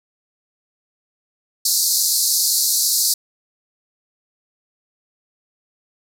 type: band-pass noise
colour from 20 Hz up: pink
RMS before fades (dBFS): -18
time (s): 1.65-3.14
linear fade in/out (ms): 5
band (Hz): 4100 to 15000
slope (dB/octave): 96
effects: none